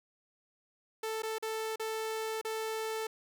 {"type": "tone with dropouts", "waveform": "sawtooth", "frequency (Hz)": 441.2, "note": "A4", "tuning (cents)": 5, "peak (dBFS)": -30, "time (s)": [1.03, 3.07], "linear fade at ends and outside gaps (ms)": 5, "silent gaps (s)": [[1.222, 1.232], [1.384, 1.425], [1.759, 1.796], [2.414, 2.448]], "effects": []}